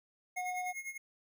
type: tone with tremolo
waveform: square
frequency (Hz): 2156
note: C#7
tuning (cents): -49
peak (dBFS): -38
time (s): 0.36-0.98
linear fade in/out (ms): 10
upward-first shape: sine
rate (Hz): 10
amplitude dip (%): 80
type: tone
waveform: triangle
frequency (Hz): 730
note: F#5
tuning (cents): -24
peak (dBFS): -34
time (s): 0.36-0.73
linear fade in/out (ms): 20
effects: none